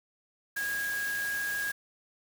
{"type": "tone in noise", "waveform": "sine", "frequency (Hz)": 1641, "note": "G#6", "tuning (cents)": -21, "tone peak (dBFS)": -30, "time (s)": [0.56, 1.72], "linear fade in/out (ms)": 10, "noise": "white", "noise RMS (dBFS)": -40, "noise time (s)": [0.56, 1.72], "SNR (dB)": 7, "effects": []}